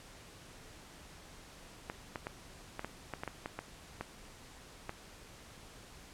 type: clicks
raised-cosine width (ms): 0.5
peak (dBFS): -23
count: 12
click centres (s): 1.899 / 2.158 / 2.269 / 2.794 / 2.846 / 3.137 / 3.235 / 3.277 / 3.459 / 3.59 / 4.01 / 4.894
effects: pink hiss -54 dBFS RMS until 6.13 s + low-pass 10000 Hz 12 dB/octave